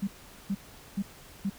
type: tone bursts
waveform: sine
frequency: 197.5 Hz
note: G3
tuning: 13 cents sharp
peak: -26 dBFS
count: 4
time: 0.02-1.5 s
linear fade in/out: 10 ms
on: 55 ms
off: 420 ms
effects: pink hiss -51 dBFS RMS until 1.58 s